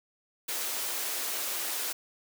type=high-pass noise; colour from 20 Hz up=white; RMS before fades=-33 dBFS; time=0.48-1.93 s; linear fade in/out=10 ms; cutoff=300 Hz; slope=24 dB/octave; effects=none